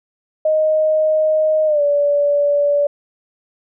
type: tone with pitch glide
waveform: sine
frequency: 622.3 to 577.3 Hz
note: D#5 to D5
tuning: 0 to -30 cents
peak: -12 dBFS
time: 0.45-2.87 s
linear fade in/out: 5 ms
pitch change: -130 cents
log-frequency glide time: 1.66-1.82 s
effects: none